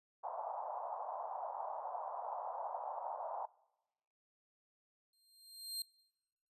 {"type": "band-pass noise", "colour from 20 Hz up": "white", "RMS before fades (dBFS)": -43, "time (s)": [0.23, 3.46], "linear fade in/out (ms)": 10, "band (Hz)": [620, 970], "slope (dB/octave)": 48}
{"type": "tone with exponential growth", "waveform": "sawtooth", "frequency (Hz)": 4186, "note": "C8", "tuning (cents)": 0, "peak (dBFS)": -34, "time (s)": [5.13, 5.82], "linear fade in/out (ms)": 2, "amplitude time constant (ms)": 150}
{"effects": ["noise-tail reverb RT60 1.0 s tail -23 dB re dry", "resampled to 32000 Hz"]}